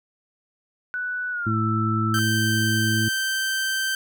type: tone with pitch glide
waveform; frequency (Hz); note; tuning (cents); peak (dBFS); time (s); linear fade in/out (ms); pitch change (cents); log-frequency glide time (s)
sine; 1484 to 1322.1; F#6 to E6; +5 to +5; -25; 0.94-2.19; 0; -200; 1.31-1.57
type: harmonic tone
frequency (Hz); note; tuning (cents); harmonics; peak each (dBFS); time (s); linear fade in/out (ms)
110; A2; 0; 1 / 2 / 3; -23 / -26 / -29; 1.46-3.09; 10
type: tone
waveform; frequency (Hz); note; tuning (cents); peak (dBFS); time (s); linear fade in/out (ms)
sawtooth; 1557; G6; -12; -19; 2.14-3.95; 2
effects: none